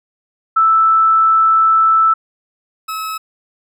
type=tone pair in turn; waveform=sine / 40% pulse; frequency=1318.5 / 1291.4 Hz; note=E6 / E6; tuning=0 / -36 cents; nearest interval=unison; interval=36 cents; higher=first; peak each=-8 / -20 dBFS; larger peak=first; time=0.56-2.14 / 2.88-3.18 s; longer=first; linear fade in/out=10 ms; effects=none